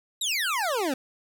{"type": "exponential sweep", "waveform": "25% pulse", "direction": "down", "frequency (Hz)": [3951, 249.4], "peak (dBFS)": -21, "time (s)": [0.21, 0.94], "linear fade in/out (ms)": 5, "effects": []}